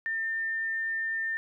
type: tone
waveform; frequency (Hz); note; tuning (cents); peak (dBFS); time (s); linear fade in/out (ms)
sine; 1802; A6; +41; -28; 0.06-1.37; 0
effects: none